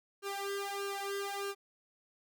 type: tone with flanger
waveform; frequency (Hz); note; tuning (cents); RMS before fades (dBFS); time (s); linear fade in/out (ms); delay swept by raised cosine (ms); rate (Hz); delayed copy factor
sawtooth; 398.2; G4; +27; -38; 0.22-1.55; 50; 0.71 to 1.91; 1.6; +1
effects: none